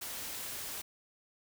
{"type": "noise", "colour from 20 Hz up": "white", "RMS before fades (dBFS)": -41, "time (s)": [0.01, 0.82], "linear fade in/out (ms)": 10, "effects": []}